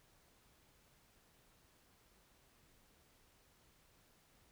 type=silence; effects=pink hiss -70 dBFS RMS until 4.51 s